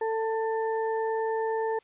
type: harmonic tone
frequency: 445.3 Hz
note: A4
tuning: 21 cents sharp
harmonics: 1 / 2 / 4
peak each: -27 / -31 / -40 dBFS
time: 0.01-1.79 s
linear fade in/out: 5 ms
effects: white hiss -63 dBFS RMS until 1.83 s + resampled to 8000 Hz